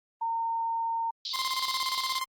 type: tone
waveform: sine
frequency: 915 Hz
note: A#5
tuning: 32 cents flat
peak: -27 dBFS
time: 0.21-1.11 s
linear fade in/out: 10 ms
type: band-pass noise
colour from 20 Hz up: pink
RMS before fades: -35 dBFS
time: 1.25-2.19 s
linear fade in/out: 2 ms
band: 3600 to 4800 Hz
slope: 48 dB/octave
type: tone with tremolo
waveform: sawtooth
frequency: 1047 Hz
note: C6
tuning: 1 cent sharp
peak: -24 dBFS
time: 1.33-2.25 s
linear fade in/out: 20 ms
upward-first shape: square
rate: 17 Hz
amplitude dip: 65%
effects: Opus 32 kbps